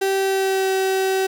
35% pulse tone with pitch glide, 387.8 to 381.8 Hz, G4 to G4, -19 to -46 cents, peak -16 dBFS, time 0.01-1.27 s, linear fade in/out 10 ms, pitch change -27 cents, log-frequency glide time 0.15-0.72 s, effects none

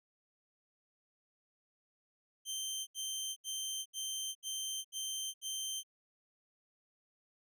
20% pulse tone bursts, 3127 Hz, G7, 5 cents flat, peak -32 dBFS, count 7, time 2.45-5.834 s, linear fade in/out 50 ms, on 420 ms, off 74 ms, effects none

